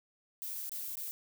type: noise with dropouts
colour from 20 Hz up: violet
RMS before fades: -40 dBFS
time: 0.42-1.11 s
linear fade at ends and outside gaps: 0 ms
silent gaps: 0.694-0.718 / 0.955-0.971 s
effects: none